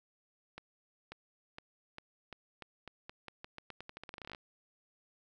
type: accelerating click train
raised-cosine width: 0.3 ms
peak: -29 dBFS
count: 26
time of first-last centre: 0.58-4.348 s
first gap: 540 ms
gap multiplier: 0.86
effects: none